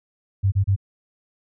sine tone bursts, 98 Hz, G2, in tune, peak -15 dBFS, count 3, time 0.43-0.763 s, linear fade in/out 20 ms, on 91 ms, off 30 ms, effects none

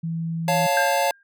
sine tone, 164.81 Hz, E3, in tune, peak -24 dBFS, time 0.03-0.67 s, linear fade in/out 10 ms
square chord, Db augmented, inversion none, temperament equal with one note detuned, 556 / 698.5 / 880 Hz, Db5 / F5 / A5, +5 / 0 / 0 cents, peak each -24 dBFS, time 0.48-1.11 s, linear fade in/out 2 ms
sine tone with exponential decay, 1604 Hz, G6, 39 cents sharp, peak -18 dBFS, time 0.77-1.23 s, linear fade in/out 2 ms, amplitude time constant 99 ms
effects none

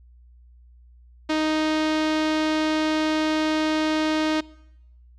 sawtooth tone with low-pass filter, 311.1 Hz, D#4, in tune, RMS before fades -23 dBFS, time 1.29-4.41 s, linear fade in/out 10 ms, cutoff 4400 Hz, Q 1.2, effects noise-tail reverb RT60 0.9 s tail -23 dB re dry + added 60 Hz sine -48 dBFS peak until 5.18 s

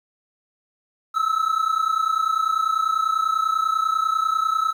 triangle tone pair together, 1288.4 / 1318.5 Hz, E6 / E6, -40 / 0 cents, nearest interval unison, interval 40 cents, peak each -20 dBFS, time 1.14-4.73 s, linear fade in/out 20 ms, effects 9-bit

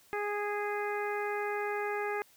harmonic tone, 413.3 Hz, G#4, 8 cents flat, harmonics 1 / 2 / 3 / 4 / 5 / 6, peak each -34 / -37 / -41 / -40 / -41 / -47 dBFS, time 0.13-2.22 s, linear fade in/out 0 ms, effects white hiss -62 dBFS RMS until 2.36 s

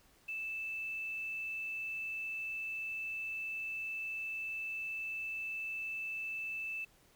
sine tone with quantisation, 2637 Hz, E7, in tune, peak -37 dBFS, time 0.28-6.85 s, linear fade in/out 10 ms, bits 10, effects pink hiss -66 dBFS RMS until 7.15 s

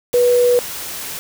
sine tone in noise, 488.4 Hz, B4, 19 cents flat, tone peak -10 dBFS, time 0.14-0.59 s, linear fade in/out 0 ms, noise white, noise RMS -28 dBFS, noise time 0.13-1.19 s, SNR +15 dB, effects none

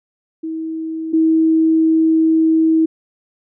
sine tone pair in turn, 321.2 / 321.2 Hz, E4 / E4, -45 / -45 cents, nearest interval unison, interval 0 cents, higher neither, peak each -21 / -10 dBFS, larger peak second, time 0.43-1.13 / 1.13-2.86 s, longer second, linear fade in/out 10 ms, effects none

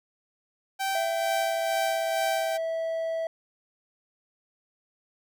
sawtooth tone with tremolo, 777 Hz, G5, 16 cents flat, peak -22 dBFS, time 0.79-2.58 s, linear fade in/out 20 ms, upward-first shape sine, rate 2.2 Hz, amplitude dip 45%
triangle tone with pitch glide, 667 to 653.7 Hz, E5 to E5, +20 to -15 cents, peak -25 dBFS, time 0.95-3.27 s, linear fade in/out 2 ms, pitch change -35 cents, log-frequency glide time 1.25-2.57 s
effects none

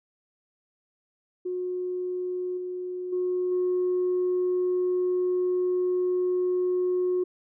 sine tone with level steps, 362.9 Hz, F#4, 34 cents flat, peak -27 / -30 / -23 / -21 dBFS, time 1.45-7.24 s, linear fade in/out 10 ms, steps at 2.57 / 3.12 / 3.51 s, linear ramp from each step 10 ms, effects tanh soft clip ceiling -19 dBFS

